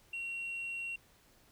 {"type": "tone", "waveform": "sine", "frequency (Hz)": 2740, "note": "F7", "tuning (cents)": -34, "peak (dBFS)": -35, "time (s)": [0.13, 0.96], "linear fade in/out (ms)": 5, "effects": ["tanh soft clip ceiling -35 dBFS", "pink hiss -65 dBFS RMS until 1.51 s"]}